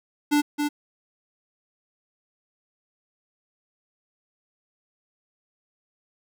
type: tone with echo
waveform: square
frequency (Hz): 293.7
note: D4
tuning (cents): 0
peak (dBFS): -18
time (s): 0.31-0.42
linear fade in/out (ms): 20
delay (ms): 270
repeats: 1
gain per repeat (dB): -5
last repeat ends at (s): 0.69
effects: none